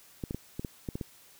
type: clicks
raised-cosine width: 3 ms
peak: -21 dBFS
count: 8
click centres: 0.238 / 0.309 / 0.346 / 0.595 / 0.648 / 0.888 / 0.955 / 1.012 s
effects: white hiss -57 dBFS RMS until 1.39 s